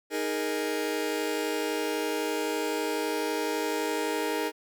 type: chord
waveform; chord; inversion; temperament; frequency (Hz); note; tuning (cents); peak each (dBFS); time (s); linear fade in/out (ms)
sawtooth; D# suspended fourth; none; just; 311.1 / 414.8 / 466.7; D#4 / G#4 / A#4; 0 / -2 / +2; -28; 0.1-4.52; 50
effects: none